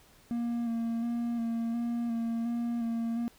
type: tone with vibrato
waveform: triangle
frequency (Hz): 233.1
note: A#3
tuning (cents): 0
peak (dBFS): -27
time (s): 0.31-3.28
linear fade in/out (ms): 0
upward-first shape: square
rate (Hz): 1.4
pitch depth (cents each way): 21
effects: pink hiss -60 dBFS RMS until 3.38 s